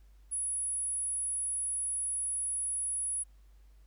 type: tone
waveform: sine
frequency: 10230 Hz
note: D#9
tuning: 47 cents sharp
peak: -31 dBFS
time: 0.31-3.24 s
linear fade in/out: 20 ms
effects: added 50 Hz sine -55 dBFS peak until 3.86 s + pink hiss -73 dBFS RMS until 3.86 s